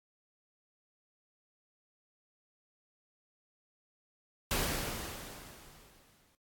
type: noise with exponential decay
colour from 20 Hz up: pink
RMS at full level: -30 dBFS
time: 4.51-6.35 s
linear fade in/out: 1 ms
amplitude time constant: 400 ms
effects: AAC 64 kbps